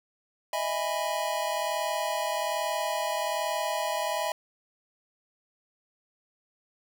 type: chord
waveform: square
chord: E major seventh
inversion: third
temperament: just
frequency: 618.1 / 659.3 / 824.1 / 988.9 Hz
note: D#5 / E5 / G#5 / B5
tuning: -12 / 0 / -14 / +2 cents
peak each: -34 dBFS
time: 0.53-4.32 s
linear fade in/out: 2 ms
effects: none